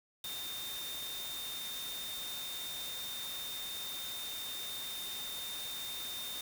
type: tone in noise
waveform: sine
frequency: 3643 Hz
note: A#7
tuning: 41 cents flat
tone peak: -41 dBFS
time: 0.24-6.41 s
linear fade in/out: 2 ms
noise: white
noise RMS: -44 dBFS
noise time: 0.24-6.41 s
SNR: 0 dB
effects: none